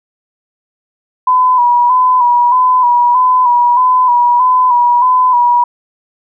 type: tone with vibrato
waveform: sine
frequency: 987.8 Hz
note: B5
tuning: in tune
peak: -6 dBFS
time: 1.27-5.64 s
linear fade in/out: 5 ms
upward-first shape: square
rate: 1.6 Hz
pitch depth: 39 cents each way
effects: none